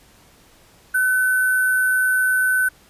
sine tone with sample-and-hold, 1511 Hz, F#6, 36 cents sharp, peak -15 dBFS, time 0.94-2.69 s, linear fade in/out 10 ms, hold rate 11025 Hz, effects pink hiss -52 dBFS RMS until 2.89 s + resampled to 32000 Hz

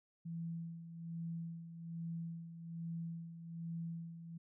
sine tone with tremolo, 166.7 Hz, E3, 20 cents sharp, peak -39 dBFS, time 0.25-4.38 s, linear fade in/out 10 ms, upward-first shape sine, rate 1.2 Hz, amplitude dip 65%, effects none

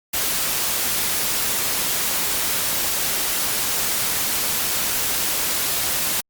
white noise, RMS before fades -22 dBFS, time 0.13-6.21 s, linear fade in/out 10 ms, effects Opus 48 kbps

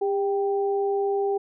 sine tone pair together, 400.5 / 784 Hz, G4 / G5, +37 / 0 cents, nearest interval octave, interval 1163 cents, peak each -22 / -29 dBFS, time 0.01-1.38 s, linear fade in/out 10 ms, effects none

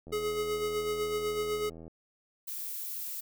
click train, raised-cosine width 2 ms, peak -34 dBFS, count 149, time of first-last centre 0.07-1.879 s, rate 81.8 Hz
square tone with tremolo, 422.1 Hz, G#4, 28 cents sharp, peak -29 dBFS, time 0.12-1.7 s, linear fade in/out 10 ms, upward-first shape sine, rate 8 Hz, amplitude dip 40%
violet noise, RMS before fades -38 dBFS, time 2.47-3.21 s, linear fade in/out 10 ms
effects none

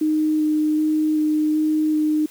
sine tone with vibrato, 307.5 Hz, D#4, 20 cents flat, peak -16 dBFS, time 0.01-2.26 s, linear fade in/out 5 ms, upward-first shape square, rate 1.3 Hz, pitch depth 8 cents each way, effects white hiss -47 dBFS RMS until 2.3 s + high-pass 150 Hz 12 dB/octave

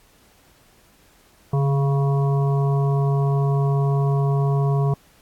harmonic tone with a mistuned harmonic, 138.59 Hz, C#3, in tune, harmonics 1 / 3 / 5 / 7 / 8, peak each -17 / -27 / -31 / -34 / -35 dBFS, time 1.53-4.94 s, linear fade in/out 5 ms, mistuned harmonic 1, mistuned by +25 cents, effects pink hiss -56 dBFS RMS until 5.21 s + AAC 64 kbps

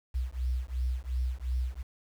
sine beating tone pair, 61.5 / 64.3 Hz, B1 / C2, -7 / -30 cents, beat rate 2.8 Hz, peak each -31 dBFS, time 0.14-1.83 s, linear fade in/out 20 ms, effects tanh soft clip ceiling -22 dBFS + 9-bit

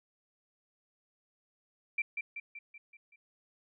sine tone with echo, 2349 Hz, D7, in tune, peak -28 dBFS, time 1.98-2.02 s, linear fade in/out 5 ms, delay 190 ms, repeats 6, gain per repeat -5 dB, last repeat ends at 3.16 s, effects none

